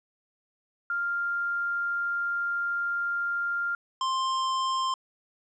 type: tone pair in turn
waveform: sine / square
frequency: 1396.9 / 1050.4 Hz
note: F6 / C6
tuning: 0 / +6 cents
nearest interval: perfect fourth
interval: 494 cents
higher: first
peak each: -26 dBFS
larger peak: neither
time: 0.9-3.75 / 4.01-4.94 s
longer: first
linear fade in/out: 2 ms
effects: resampled to 16000 Hz + 11-bit